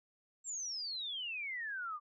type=exponential sweep; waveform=sine; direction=down; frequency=7640 to 1167 Hz; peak=-38 dBFS; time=0.44-2 s; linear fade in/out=50 ms; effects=none